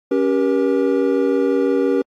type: chord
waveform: triangle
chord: G diminished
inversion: second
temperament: equal with one note detuned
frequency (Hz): 277.2 / 392 / 477.9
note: Db4 / G4 / Bb4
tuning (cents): 0 / 0 / +43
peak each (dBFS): -17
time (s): 0.11-2.02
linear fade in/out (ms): 5
effects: AAC 64 kbps